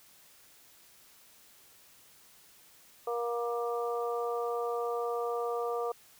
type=harmonic tone; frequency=236.7 Hz; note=A#3; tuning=27 cents sharp; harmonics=2 / 3 / 4 / 5; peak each=-32 / -37 / -44 / -38 dBFS; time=3.07-5.92 s; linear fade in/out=5 ms; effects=white hiss -59 dBFS RMS until 6.19 s